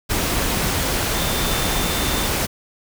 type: tone in noise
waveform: sine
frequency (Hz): 3569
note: A7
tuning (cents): +24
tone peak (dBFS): -30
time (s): 1.14-2.28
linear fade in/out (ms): 20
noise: pink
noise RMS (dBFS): -21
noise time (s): 0.09-2.47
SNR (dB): -12
effects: none